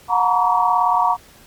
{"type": "tone cluster", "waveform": "sine", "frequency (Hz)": [726, 922, 960, 1138], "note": ["F#5", "A#5", "B5", "C#6"], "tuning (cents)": [-33, -19, -49, 45], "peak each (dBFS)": -19, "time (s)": [0.08, 1.17], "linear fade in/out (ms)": 50, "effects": ["pink hiss -47 dBFS RMS until 1.46 s", "MP3 96 kbps"]}